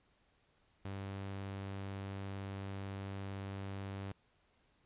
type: tone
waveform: sawtooth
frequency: 97.9 Hz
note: G2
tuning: 2 cents flat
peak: -37 dBFS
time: 0.85-4.12 s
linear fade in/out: 0 ms
effects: pink hiss -73 dBFS RMS until 4.85 s + resampled to 8000 Hz